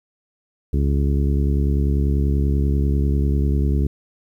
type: harmonic tone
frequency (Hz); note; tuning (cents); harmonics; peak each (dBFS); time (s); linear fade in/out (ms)
70.2; C#2; +22; 1 / 2 / 3 / 4 / 5 / 6; -17 / -23 / -27 / -29 / -31 / -33; 0.73-3.87; 5
effects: 9-bit